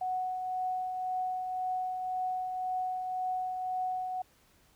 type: tone with tremolo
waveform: sine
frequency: 740 Hz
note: F#5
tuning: in tune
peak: -29 dBFS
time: 0.01-4.22 s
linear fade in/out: 5 ms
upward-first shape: triangle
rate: 1.9 Hz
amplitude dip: 40%
effects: pink hiss -65 dBFS RMS until 4.75 s